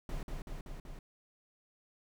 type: noise with echo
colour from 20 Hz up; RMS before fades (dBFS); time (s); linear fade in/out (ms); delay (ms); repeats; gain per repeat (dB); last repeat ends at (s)
brown; -38; 0.09-0.23; 2; 190; 4; -2; 0.99
effects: none